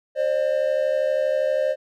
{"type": "tone pair together", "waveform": "triangle", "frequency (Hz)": [531, 603.5], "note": ["C5", "D5"], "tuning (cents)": [25, 47], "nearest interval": "major second", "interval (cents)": 222, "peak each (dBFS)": -20, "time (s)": [0.15, 1.76], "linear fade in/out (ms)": 50, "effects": []}